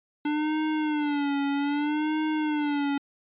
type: tone with vibrato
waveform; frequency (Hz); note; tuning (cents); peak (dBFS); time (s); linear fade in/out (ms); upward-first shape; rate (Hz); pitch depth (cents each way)
square; 295.1; D4; +8; -25; 0.25-2.98; 5; sine; 0.63; 87
effects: resampled to 8000 Hz